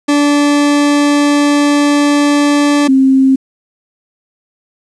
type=tone pair in turn; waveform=40% pulse / sine; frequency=290 / 266.1 Hz; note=D4 / C4; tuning=-22 / +29 cents; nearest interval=minor second; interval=149 cents; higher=first; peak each=-7 / -5 dBFS; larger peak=second; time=0.08-2.88 / 2.88-3.36 s; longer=first; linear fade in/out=10 ms; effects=resampled to 22050 Hz + 7-bit